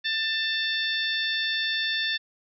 harmonic tone, 890 Hz, A5, 20 cents sharp, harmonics 2 / 3 / 4 / 5 / 6, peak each -28 / -35 / -28 / -34 / -39 dBFS, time 0.04-2.18 s, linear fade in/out 20 ms, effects none

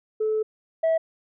sine tone pair in turn, 433.6 / 649.7 Hz, A4 / E5, -25 / -25 cents, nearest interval perfect fifth, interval 700 cents, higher second, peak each -20 / -16 dBFS, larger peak second, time 0.2-0.43 / 0.83-0.98 s, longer first, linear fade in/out 10 ms, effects tanh soft clip ceiling -17 dBFS

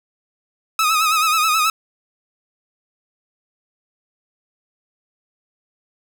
sawtooth tone with vibrato, 1270 Hz, D#6, 35 cents sharp, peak -11 dBFS, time 0.79-1.7 s, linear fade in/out 2 ms, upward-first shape sine, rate 9.3 Hz, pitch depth 64 cents each way, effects none

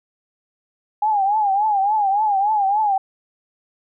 sine tone with vibrato, 820 Hz, G#5, 22 cents flat, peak -15 dBFS, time 1.02-2.98 s, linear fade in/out 5 ms, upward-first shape triangle, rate 3.5 Hz, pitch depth 130 cents each way, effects none

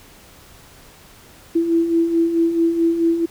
sine beating tone pair, 329.6 / 334.2 Hz, E4 / E4, 0 / +24 cents, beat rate 4.6 Hz, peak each -23 / -15 dBFS, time 1.55-3.26 s, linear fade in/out 10 ms, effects pink hiss -46 dBFS RMS until 3.3 s

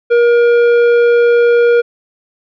triangle tone with tanh clipping, 474.7 Hz, A#4, 31 cents sharp, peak -8 dBFS, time 0.1-1.82 s, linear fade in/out 20 ms, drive 14 dB, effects none

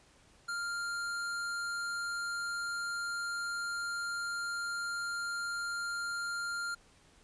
square tone, 1396.9 Hz, F6, in tune, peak -35 dBFS, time 0.48-6.75 s, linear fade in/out 10 ms, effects pink hiss -63 dBFS RMS until 7.23 s + resampled to 22050 Hz

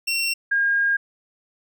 25% pulse / sine tone pair in turn, 2725 / 1620.3 Hz, F7 / G#6, -43 / -43 cents, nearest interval major sixth, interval 900 cents, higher first, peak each -17 dBFS, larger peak neither, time 0.07-0.34 / 0.51-0.97 s, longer second, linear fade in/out 10 ms, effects none

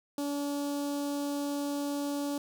sawtooth tone with notch filter, 286.2 Hz, D4, 45 cents flat, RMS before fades -33 dBFS, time 0.18-2.38 s, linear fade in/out 2 ms, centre 2000 Hz, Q 0.63, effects none

